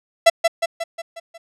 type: tone with echo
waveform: 45% pulse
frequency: 668 Hz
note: E5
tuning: 23 cents sharp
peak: -7 dBFS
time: 0.26-0.3 s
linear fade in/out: 10 ms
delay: 180 ms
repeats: 6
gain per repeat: -5 dB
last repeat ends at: 1.38 s
effects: low-pass 9000 Hz 12 dB/octave